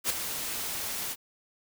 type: noise with ADSR envelope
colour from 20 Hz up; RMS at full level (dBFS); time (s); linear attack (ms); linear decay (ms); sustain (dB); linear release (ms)
white; -25; 0.04-1.16; 57; 12; -9; 46
effects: none